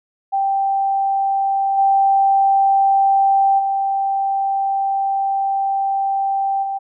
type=tone with level steps; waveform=sine; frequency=784 Hz; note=G5; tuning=in tune; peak=-15 / -11 / -16 / -20 dBFS; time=0.32-6.79 s; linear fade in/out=20 ms; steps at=1.77 / 3.58 / 6.62 s; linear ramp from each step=20 ms; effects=none